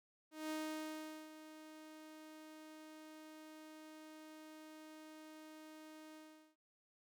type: tone with ADSR envelope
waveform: sawtooth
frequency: 311.1 Hz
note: D#4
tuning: in tune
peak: -36 dBFS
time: 0.31-6.56 s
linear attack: 190 ms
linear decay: 790 ms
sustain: -14 dB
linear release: 410 ms
effects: none